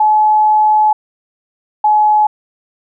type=tone pair in turn; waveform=sine; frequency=855 / 848.6 Hz; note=A5 / G#5; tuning=-50 / +37 cents; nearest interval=unison; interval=13 cents; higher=first; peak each=-7 dBFS; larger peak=neither; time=0-0.93 / 1.84-2.27 s; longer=first; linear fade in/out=5 ms; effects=none

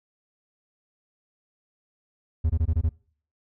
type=tone bursts; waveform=triangle; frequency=80 Hz; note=D#2; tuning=49 cents sharp; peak=-17 dBFS; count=6; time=2.44-2.893 s; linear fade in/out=10 ms; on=58 ms; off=21 ms; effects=noise-tail reverb RT60 0.5 s tail -23 dB re dry

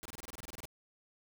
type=noise bursts; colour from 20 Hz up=pink; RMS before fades=-45 dBFS; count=13; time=0.03-0.654 s; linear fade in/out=0 ms; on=24 ms; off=26 ms; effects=none

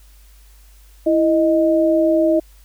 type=tone pair together; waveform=sine; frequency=329.7 / 622.3 Hz; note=E4 / D#5; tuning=0 / 0 cents; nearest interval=major seventh; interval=1100 cents; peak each=-15 dBFS; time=1.06-2.4 s; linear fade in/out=10 ms; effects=added 50 Hz sine -44 dBFS peak until 2.64 s + white hiss -54 dBFS RMS until 2.64 s

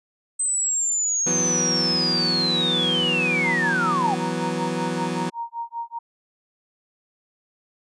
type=linear sweep; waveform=sine; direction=down; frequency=8230 to 740 Hz; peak=-20 dBFS; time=0.39-4.15 s; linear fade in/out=10 ms
type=chord; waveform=25% pulse; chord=E suspended second; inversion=none; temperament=equal; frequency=164.81 / 185 / 246.9 Hz; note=E3 / F#3 / B3; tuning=0 / 0 / 0 cents; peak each=-25 dBFS; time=1.26-5.3 s; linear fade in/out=10 ms
type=tone with tremolo; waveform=sine; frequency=932.3 Hz; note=A#5; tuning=in tune; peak=-25 dBFS; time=3.44-5.99 s; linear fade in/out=10 ms; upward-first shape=sine; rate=5.2 Hz; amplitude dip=100%
effects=resampled to 22050 Hz

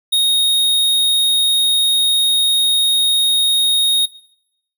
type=tone; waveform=square; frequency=3729 Hz; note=A#7; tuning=in tune; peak=-12 dBFS; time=0.12-4.06 s; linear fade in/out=10 ms; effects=noise-tail reverb RT60 0.8 s tail -20 dB re dry

